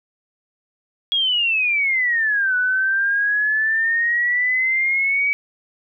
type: exponential two-way sweep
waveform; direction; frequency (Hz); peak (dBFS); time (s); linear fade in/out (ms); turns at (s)
sine; down then up; 3332 to 1480 to 2285; -16; 1.12-5.33; 0; 2.56
effects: none